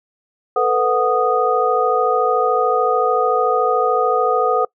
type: tone cluster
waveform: sine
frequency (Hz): 445 / 498.6 / 735 / 1239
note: A4 / B4 / F#5 / D#6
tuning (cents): +20 / +16 / -12 / -8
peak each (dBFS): -19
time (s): 0.56-4.65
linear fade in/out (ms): 5
effects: noise-tail reverb RT60 0.1 s tail -24 dB re dry